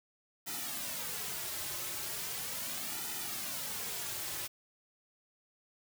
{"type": "noise with flanger", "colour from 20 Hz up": "white", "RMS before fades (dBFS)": -39, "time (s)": [0.46, 4.48], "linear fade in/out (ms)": 20, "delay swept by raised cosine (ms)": [1.8, 4.3], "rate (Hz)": 0.38, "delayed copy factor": -0.7, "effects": []}